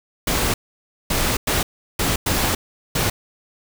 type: noise bursts at uneven times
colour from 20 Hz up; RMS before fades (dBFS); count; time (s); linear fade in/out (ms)
pink; -20; 6; 0.27-0.54 / 1.1-1.37 / 1.47-1.63 / 1.99-2.16 / 2.26-2.55 / 2.95-3.1; 5
effects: none